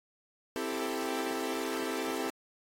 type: chord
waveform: sawtooth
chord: A minor seventh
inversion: first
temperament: equal with one note detuned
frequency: 261.6 / 329.6 / 392 / 441.3 Hz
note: C4 / E4 / G4 / A4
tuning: 0 / 0 / 0 / +5 cents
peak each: -34 dBFS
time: 0.56-2.3 s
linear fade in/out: 0 ms
effects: AAC 48 kbps